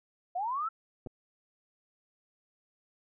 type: linear sweep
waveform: sine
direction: up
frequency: 682 to 1356 Hz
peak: -30 dBFS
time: 0.35-0.69 s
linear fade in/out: 10 ms
type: clicks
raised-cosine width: 2 ms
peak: -29 dBFS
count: 2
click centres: 1.063 / 1.071 s
effects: none